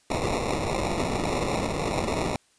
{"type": "noise with sample-and-hold", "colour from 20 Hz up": "white", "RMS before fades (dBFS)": -27, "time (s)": [0.1, 2.36], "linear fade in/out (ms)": 2, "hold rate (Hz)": 1575, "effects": ["white hiss -63 dBFS RMS until 2.58 s", "resampled to 22050 Hz"]}